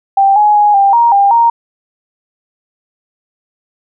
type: tone with pitch steps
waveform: sine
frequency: 786 / 838 / 831 / 793 / 939 / 799 / 932 Hz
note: G5 / G#5 / G#5 / G5 / A#5 / G5 / A#5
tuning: +4 / +15 / +1 / +20 / +12 / +33 / -1 cents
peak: -5 dBFS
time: 0.17-1.5 s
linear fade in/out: 5 ms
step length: 190 ms
effects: none